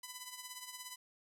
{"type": "tone with tremolo", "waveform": "5% pulse", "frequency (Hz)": 1000, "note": "B5", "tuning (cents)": 21, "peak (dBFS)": -31, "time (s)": [0.03, 0.96], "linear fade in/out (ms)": 5, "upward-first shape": "triangle", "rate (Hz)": 17, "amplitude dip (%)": 70, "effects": []}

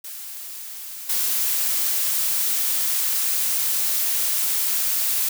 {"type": "noise with level steps", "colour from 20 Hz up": "blue", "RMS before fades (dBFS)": [-35, -22], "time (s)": [0.04, 5.29], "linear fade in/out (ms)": 5, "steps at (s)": 1.09, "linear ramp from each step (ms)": 5, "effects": []}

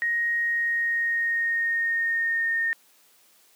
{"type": "tone with pitch glide", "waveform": "sine", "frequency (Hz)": [1875, 1834.3], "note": ["A#6", "A#6"], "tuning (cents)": [10, -28], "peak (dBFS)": -22, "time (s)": [0.02, 2.73], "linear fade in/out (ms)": 0, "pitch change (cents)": -38, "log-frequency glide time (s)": [0.35, 2.58], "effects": ["white hiss -59 dBFS RMS until 3.55 s", "high-pass 200 Hz 12 dB/octave"]}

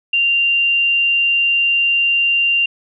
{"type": "tone", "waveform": "sine", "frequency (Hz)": 2780, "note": "F7", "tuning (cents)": -9, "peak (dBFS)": -12, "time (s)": [0.13, 2.66], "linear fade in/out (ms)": 5, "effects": []}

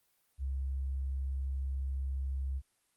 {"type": "tone", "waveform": "sine", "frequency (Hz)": 67.1, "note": "C2", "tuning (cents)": 44, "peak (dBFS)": -32, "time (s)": [0.38, 2.62], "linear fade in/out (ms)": 50, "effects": ["white hiss -74 dBFS RMS until 2.96 s", "Opus 32 kbps"]}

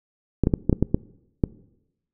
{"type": "clicks", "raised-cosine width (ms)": 3, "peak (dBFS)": -5, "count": 8, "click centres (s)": [0.437, 0.471, 0.538, 0.696, 0.728, 0.826, 0.945, 1.438], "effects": ["noise-tail reverb RT60 0.9 s tail -21 dB re dry"]}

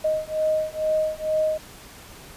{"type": "beating tone pair", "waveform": "sine", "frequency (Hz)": [622.3, 624.5], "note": ["D#5", "D#5"], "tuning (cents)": [0, 6], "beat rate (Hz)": 2.2, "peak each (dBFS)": [-24, -24], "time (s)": [0.04, 1.58], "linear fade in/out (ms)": 10, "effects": ["pink hiss -44 dBFS RMS until 2.36 s", "resampled to 32000 Hz"]}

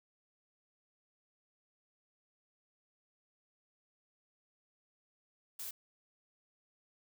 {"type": "noise", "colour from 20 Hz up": "blue", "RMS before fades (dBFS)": -43, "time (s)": [5.59, 5.71], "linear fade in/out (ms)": 5, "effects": []}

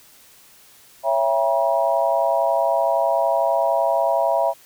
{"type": "chord", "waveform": "sine", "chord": "C# diminished seventh", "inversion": "none", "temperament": "just", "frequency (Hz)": [554.4, 665.2, 798.3, 957.9], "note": ["C#5", "E5", "G5", "Bb5"], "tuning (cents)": [0, 16, 31, 47], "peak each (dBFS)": [-23, -19, -25, -23], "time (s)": [1.03, 4.54], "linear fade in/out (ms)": 50, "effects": ["white hiss -50 dBFS RMS until 4.65 s"]}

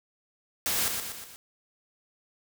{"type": "noise with echo", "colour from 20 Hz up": "white", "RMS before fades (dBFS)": -28, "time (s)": [0.66, 0.88], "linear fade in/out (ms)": 0, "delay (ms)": 120, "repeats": 4, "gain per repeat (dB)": -5, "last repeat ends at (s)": 1.36, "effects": []}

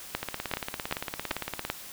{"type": "two click trains", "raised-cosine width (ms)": 0.3, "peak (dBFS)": [-11, -15], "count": [5, 26], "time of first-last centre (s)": [[0.15, 1.7], [0.23, 1.65]], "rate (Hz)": [2.58, 17.6], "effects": ["white hiss -44 dBFS RMS until 1.92 s"]}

